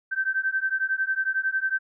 sine beating tone pair, 1546 / 1557 Hz, G6 / G6, -24 / -12 cents, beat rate 11 Hz, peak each -26 dBFS, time 0.11-1.79 s, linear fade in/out 20 ms, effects none

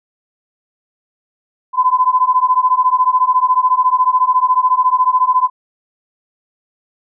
sine beating tone pair, 1007 / 1021 Hz, B5 / C6, +33 / -43 cents, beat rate 14 Hz, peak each -13 dBFS, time 1.73-5.5 s, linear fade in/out 50 ms, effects none

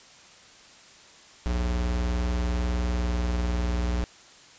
square tone pair together, 60.1 / 80.22 Hz, B1 / E2, -46 / -47 cents, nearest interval perfect fourth, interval 499 cents, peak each -25 / -36 dBFS, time 1.46-4.04 s, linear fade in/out 0 ms, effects white hiss -51 dBFS RMS until 4.58 s + resampled to 16000 Hz

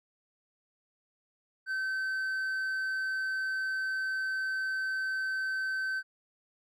sine tone with hard clipping, 1539 Hz, G6, 32 cents flat, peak -31 dBFS, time 1.66-6.03 s, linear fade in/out 50 ms, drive 3 dB, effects none

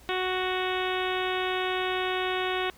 harmonic tone, 370 Hz, F#4, in tune, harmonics 1 / 2 / 3 / 4 / 5 / 6 / 7 / 8 / 9 / 10, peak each -30 / -33 / -35 / -36 / -37 / -38 / -38 / -39 / -40 / -40 dBFS, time 0.09-2.7 s, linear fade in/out 0 ms, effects added 60 Hz sine -55 dBFS peak until 2.77 s + pink hiss -55 dBFS RMS until 2.77 s

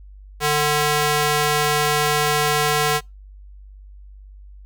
square tone with high-pass filter, 149.2 Hz, D3, 28 cents sharp, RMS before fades -19 dBFS, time 0.4-3.01 s, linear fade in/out 50 ms, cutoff 430 Hz, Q 0.5, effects noise-tail reverb RT60 0.2 s tail -24 dB re dry + added 49 Hz sine -39 dBFS peak until 4.65 s

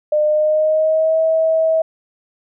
sine tone with pitch glide, 604 to 643.6 Hz, D5 to E5, +48 to -42 cents, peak -12 dBFS, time 0.12-1.82 s, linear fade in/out 5 ms, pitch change +110 cents, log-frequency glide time 0.23-1.19 s, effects none

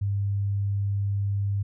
sine tone, 100 Hz, G2, 35 cents sharp, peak -23 dBFS, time 0.01-1.63 s, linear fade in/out 10 ms, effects none

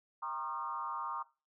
sine tone with frequency modulation, 1076 Hz, C6, 48 cents sharp, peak -36 dBFS, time 0.22-1.23 s, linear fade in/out 10 ms, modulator 141 Hz, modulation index 1.4, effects noise-tail reverb RT60 0.3 s tail -19 dB re dry

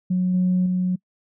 sine tone with level steps, 182.5 Hz, F#3, 24 cents flat, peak -17 / -15 / -18 dBFS, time 0.1-0.96 s, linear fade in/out 10 ms, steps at 0.34 / 0.66 s, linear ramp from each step 2 ms, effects noise-tail reverb RT60 0.1 s tail -26 dB re dry + tanh soft clip ceiling -13 dBFS

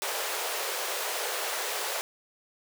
pink high-pass noise, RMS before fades -32 dBFS, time 0.02-2.01 s, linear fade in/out 0 ms, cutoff 410 Hz, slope 48 dB/octave, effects none

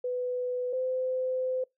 sine tone pair in turn, 497.7 / 513.2 Hz, B4 / C5, +13 / -34 cents, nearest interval minor second, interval 53 cents, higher second, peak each -28 / -27 dBFS, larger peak second, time 0.04-0.73 / 0.73-1.64 s, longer second, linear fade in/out 5 ms, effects noise-tail reverb RT60 0.2 s tail -26 dB re dry

